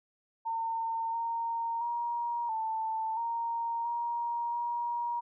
sine tone with pitch steps, 909 / 923 / 946 / 886 / 929 / 943 / 950 Hz, A#5 / A#5 / A#5 / A5 / A#5 / A#5 / A#5, -44 / -17 / +25 / +12 / -6 / +20 / +33 cents, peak -30 dBFS, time 0.45-5.21 s, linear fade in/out 20 ms, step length 680 ms, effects none

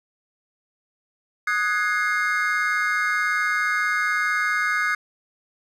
triangle chord, Ab dominant seventh, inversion second, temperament equal with one note detuned, 1244.5 / 1480 / 1661.2 / 2123 Hz, Eb6 / Gb6 / Ab6 / C7, 0 / 0 / 0 / +25 cents, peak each -24 dBFS, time 1.47-4.95 s, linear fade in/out 5 ms, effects none

